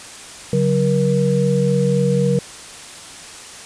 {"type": "tone cluster", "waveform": "sine", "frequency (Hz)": [141.4, 185.2, 475.3], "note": ["C#3", "F#3", "A#4"], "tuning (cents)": [35, 2, 34], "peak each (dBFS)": -18, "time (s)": [0.53, 2.39], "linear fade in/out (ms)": 2, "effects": ["white hiss -36 dBFS RMS until 3.65 s", "resampled to 22050 Hz"]}